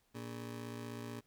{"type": "ring-modulated tone", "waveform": "25% pulse", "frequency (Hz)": 175.6, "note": "F3", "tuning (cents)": 10, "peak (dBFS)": -36, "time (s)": [0.14, 1.21], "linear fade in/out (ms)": 20, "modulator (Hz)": 59.8, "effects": ["pink hiss -75 dBFS RMS until 1.26 s"]}